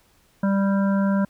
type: harmonic tone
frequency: 196.8 Hz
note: G3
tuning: 7 cents sharp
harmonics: 1 / 3 / 5 / 7 / 8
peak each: -18 / -28 / -32 / -35 / -36 dBFS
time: 0.43-1.25 s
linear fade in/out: 5 ms
effects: pink hiss -60 dBFS RMS until 1.29 s